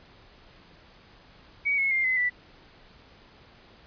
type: tone with pitch steps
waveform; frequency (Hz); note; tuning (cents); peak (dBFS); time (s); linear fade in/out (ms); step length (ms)
sine; 2259 / 2183 / 2110 / 2039 / 1971.1; C#7 / C#7 / C7 / C7 / B6; +32 / -27 / +14 / -45 / -4; -22; 1.65-2.3; 20; 130
effects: pink hiss -54 dBFS RMS until 3.86 s + resampled to 11025 Hz